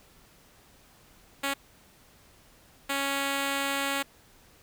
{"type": "tone bursts at uneven times", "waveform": "5% pulse", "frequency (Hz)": 277.2, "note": "C#4", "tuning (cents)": 0, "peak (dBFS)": -16, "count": 2, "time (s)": [[1.43, 1.54], [2.89, 4.03]], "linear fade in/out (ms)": 10, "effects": ["pink hiss -58 dBFS RMS until 4.62 s"]}